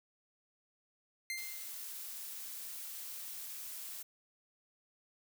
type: tone with exponential decay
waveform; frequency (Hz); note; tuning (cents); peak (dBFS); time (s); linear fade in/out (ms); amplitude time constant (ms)
sawtooth; 2093; C7; 0; -32; 1.3-1.86; 1; 120
type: noise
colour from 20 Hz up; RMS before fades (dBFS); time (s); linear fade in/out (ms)
blue; -45; 1.37-4.03; 10
effects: none

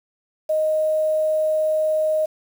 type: tone with quantisation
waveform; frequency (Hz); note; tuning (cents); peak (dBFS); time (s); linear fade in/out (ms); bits
sine; 622.3; D#5; 0; -17; 0.49-2.26; 10; 7
effects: none

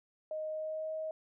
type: tone with pitch glide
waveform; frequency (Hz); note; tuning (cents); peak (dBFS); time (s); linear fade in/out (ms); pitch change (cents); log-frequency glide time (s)
sine; 622.3 to 631; D#5 to D#5; 0 to +24; -35; 0.31-1.11; 2; +24; 0.5-0.93
effects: none

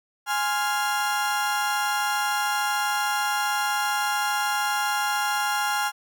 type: chord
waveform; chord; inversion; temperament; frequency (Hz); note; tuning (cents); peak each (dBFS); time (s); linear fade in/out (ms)
35% pulse; F minor; first; equal; 830.6 / 1046.5 / 1396.9; Ab5 / C6 / F6; 0 / 0 / 0; -24 / -30 / -25; 0.26-5.92; 50
effects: none

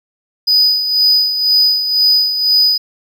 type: tone with tremolo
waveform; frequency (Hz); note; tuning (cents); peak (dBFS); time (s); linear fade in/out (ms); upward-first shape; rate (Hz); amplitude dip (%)
triangle; 4974; D#8; -1; -6; 0.47-2.78; 10; sine; 2; 60
effects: none

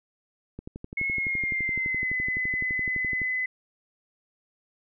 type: click train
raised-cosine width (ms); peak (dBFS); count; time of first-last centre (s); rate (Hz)
3; -24; 32; 0.59-3.217; 11.8
type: tone with pitch glide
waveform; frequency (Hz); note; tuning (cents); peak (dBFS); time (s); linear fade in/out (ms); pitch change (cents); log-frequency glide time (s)
sine; 2176 to 2019; C#7 to B6; -33 to +38; -25; 0.97-3.46; 5; -129; 1.11-2.13
effects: none

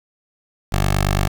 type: tone with notch filter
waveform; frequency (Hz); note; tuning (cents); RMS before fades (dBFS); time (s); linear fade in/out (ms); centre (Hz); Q
10% pulse; 48.95; G1; -2; -18; 0.72-1.28; 10; 260; 1
effects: 7-bit

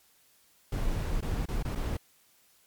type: noise with dropouts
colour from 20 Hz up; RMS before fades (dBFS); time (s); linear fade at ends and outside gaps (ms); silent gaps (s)
brown; -30; 0.72-1.97; 5; 1.208-1.224 / 1.457-1.485 / 1.627-1.649 / 1.751-1.756
effects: white hiss -64 dBFS RMS until 2.66 s + MP3 96 kbps

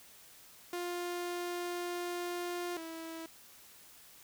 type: tone pair in turn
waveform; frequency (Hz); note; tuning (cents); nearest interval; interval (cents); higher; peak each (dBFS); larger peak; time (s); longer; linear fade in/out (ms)
sawtooth; 351.6 / 326.5; F4 / E4; +12 / -17; minor second; 129; first; -32 / -38; first; 0.73-2.77 / 2.77-3.26; first; 2
effects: white hiss -57 dBFS RMS until 4.23 s

